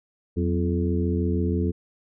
harmonic tone with a mistuned harmonic, 86.2 Hz, F2, 22 cents flat, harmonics 1 / 2 / 3 / 4 / 5, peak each -24 / -27 / -29 / -30 / -31 dBFS, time 0.36-1.72 s, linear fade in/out 20 ms, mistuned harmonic 2, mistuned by +110 cents, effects none

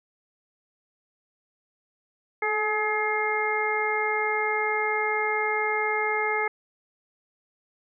harmonic tone with a mistuned harmonic, 424.4 Hz, G#4, 38 cents sharp, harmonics 1 / 2 / 3 / 4 / 5, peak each -29 / -29 / -32 / -33 / -27 dBFS, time 2.42-6.48 s, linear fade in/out 5 ms, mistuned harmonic 1, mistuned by +27 cents, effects none

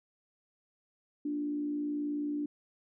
sine tone with frequency modulation, 293.7 Hz, D4, in tune, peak -31 dBFS, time 1.25-2.46 s, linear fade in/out 5 ms, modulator 58.5 Hz, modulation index 0.34, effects none

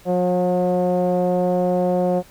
sawtooth tone with low-pass filter, 180.1 Hz, F#3, 46 cents flat, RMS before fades -19 dBFS, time 0.05-2.23 s, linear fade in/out 50 ms, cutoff 620 Hz, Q 8.7, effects pink hiss -49 dBFS RMS until 2.3 s

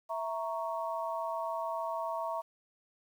sine chord, A# diminished, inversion second, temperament equal, 659.3 / 932.3 / 1108.7 Hz, E5 / A#5 / C#6, 0 / 0 / 0 cents, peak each -36 / -37 / -39 dBFS, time 0.09-2.42 s, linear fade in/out 20 ms, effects 10-bit

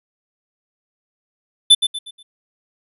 square tone with echo, 3520 Hz, A7, in tune, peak -6 dBFS, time 1.7-1.75 s, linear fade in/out 10 ms, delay 120 ms, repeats 4, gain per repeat -9 dB, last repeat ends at 2.23 s, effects resampled to 32000 Hz

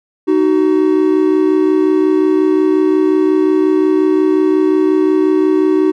triangle tone pair together, 310 / 375.6 Hz, D#4 / F#4, -6 / +26 cents, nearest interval minor third, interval 332 cents, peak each -10 dBFS, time 0.27-5.92 s, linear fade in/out 20 ms, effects none

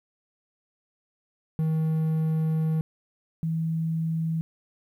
triangle / sine tone pair in turn, 158.6 / 162.21 Hz, D#3 / E3, +33 / -28 cents, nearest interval unison, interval 39 cents, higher second, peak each -20 / -24 dBFS, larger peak first, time 1.59-2.81 / 3.43-4.41 s, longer first, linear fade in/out 0 ms, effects 10-bit

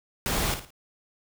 pink noise with echo, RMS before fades -27 dBFS, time 0.26-0.54 s, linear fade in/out 0 ms, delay 55 ms, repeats 3, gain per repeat -9 dB, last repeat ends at 0.705 s, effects none

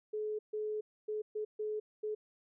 sine tone bursts at uneven times, 426.9 Hz, G#4, 48 cents sharp, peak -34 dBFS, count 6, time 0.13-0.39 / 0.53-0.81 / 1.08-1.22 / 1.35-1.45 / 1.59-1.8 / 2.03-2.15 s, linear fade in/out 10 ms, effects none

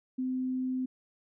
sine tone, 257 Hz, C4, 31 cents flat, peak -29 dBFS, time 0.18-0.86 s, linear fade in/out 10 ms, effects none

